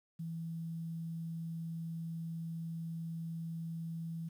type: tone with quantisation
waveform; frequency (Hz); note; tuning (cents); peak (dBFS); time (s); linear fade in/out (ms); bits
sine; 164.81; E3; 0; -38; 0.19-4.29; 10; 11
effects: none